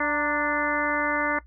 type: harmonic tone with a mistuned harmonic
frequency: 293.7 Hz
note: D4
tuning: in tune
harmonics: 1 / 2 / 3 / 4 / 5 / 6 / 7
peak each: -30 / -30 / -30 / -30 / -30 / -30 / -30 dBFS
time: 0-1.39 s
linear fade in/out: 5 ms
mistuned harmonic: 3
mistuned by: +58 cents
effects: noise-tail reverb RT60 0.1 s tail -18 dB re dry + added 60 Hz sine -47 dBFS peak until 1.46 s